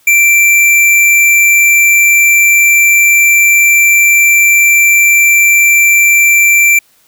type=tone; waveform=square; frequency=2349 Hz; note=D7; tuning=in tune; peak=-5 dBFS; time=0.07-6.79 s; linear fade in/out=5 ms; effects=white hiss -50 dBFS RMS until 7.07 s